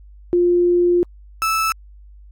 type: tone pair in turn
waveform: sine / 35% pulse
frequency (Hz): 351.4 / 1312.2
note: F4 / E6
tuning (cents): +11 / -8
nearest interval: octave + major seventh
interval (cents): 2281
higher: second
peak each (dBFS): -12 / -15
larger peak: first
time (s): 0.33-1.03 / 1.42-1.72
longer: first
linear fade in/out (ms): 0
effects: added 50 Hz sine -40 dBFS peak until 2.31 s + AAC 64 kbps